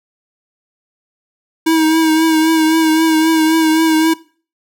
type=tone with vibrato; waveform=square; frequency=319.4 Hz; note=D#4; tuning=45 cents sharp; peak=-10 dBFS; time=1.66-4.14 s; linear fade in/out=10 ms; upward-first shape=triangle; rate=3.8 Hz; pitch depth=37 cents each way; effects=noise-tail reverb RT60 0.4 s tail -20 dB re dry